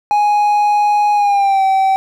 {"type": "tone with pitch glide", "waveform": "triangle", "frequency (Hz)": [830.6, 770.5], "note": ["G#5", "G5"], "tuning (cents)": [0, -30], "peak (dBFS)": -8, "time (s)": [0.11, 1.96], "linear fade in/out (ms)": 0, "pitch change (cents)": -130, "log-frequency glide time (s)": [1.14, 1.63], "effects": []}